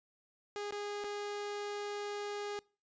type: tone with dropouts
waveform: sawtooth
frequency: 411.1 Hz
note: G#4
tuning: 18 cents flat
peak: -34 dBFS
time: 0.56-2.59 s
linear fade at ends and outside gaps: 0 ms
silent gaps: 0.708-0.724 / 1.039-1.043 s
effects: noise-tail reverb RT60 0.4 s tail -26 dB re dry + resampled to 16000 Hz